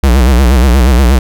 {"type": "tone with vibrato", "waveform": "square", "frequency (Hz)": 63.7, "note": "C2", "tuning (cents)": -46, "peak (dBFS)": -5, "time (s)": [0.03, 1.19], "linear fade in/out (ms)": 5, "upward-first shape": "sine", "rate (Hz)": 8.4, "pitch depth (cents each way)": 150, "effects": []}